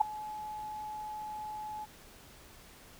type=tone with ADSR envelope; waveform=sine; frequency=852 Hz; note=G#5; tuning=44 cents sharp; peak=-17 dBFS; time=0-1.86 s; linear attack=13 ms; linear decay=4 ms; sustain=-21 dB; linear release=26 ms; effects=pink hiss -55 dBFS RMS until 2.99 s